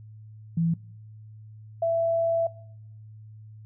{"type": "tone pair in turn", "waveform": "sine", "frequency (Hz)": [166.4, 665.6], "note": ["E3", "E5"], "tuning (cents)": [17, 17], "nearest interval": "2 octaves", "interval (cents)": 2400, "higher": "second", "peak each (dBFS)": -21, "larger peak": "neither", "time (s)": [[0.57, 0.74], [1.82, 2.47]], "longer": "second", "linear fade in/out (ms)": 5, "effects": ["noise-tail reverb RT60 0.7 s tail -22 dB re dry", "added 108 Hz sine -43 dBFS peak until 3.65 s"]}